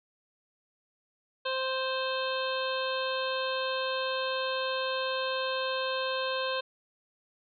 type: harmonic tone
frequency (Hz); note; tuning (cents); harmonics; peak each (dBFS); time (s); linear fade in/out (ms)
523; C5; -1; 1 / 2 / 3 / 5 / 6 / 7 / 8; -32 / -35 / -37 / -39 / -40 / -40 / -41; 1.45-6.61; 10
effects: none